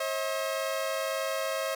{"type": "tone pair together", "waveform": "sawtooth", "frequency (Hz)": [538.2, 640], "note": ["C5", "D#5"], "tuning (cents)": [49, 49], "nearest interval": "minor third", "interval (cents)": 300, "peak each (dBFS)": -28, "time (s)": [0, 1.75], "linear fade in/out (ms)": 5, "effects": []}